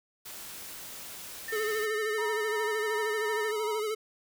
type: noise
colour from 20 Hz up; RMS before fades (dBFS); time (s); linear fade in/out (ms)
white; -43; 0.25-1.86; 10
type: tone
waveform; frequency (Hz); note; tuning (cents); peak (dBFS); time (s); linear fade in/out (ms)
sine; 1808; A6; +47; -34; 1.48-3.51; 5
type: tone with vibrato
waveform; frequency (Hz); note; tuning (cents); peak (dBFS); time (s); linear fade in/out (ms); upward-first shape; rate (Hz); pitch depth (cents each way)
square; 429.2; A4; -43; -30; 1.52-3.95; 10; sine; 13; 52
type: tone with tremolo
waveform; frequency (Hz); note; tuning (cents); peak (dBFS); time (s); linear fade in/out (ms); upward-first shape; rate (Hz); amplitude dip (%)
sine; 950; A#5; +33; -34; 2.18-3.8; 5; sine; 2.8; 60
effects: none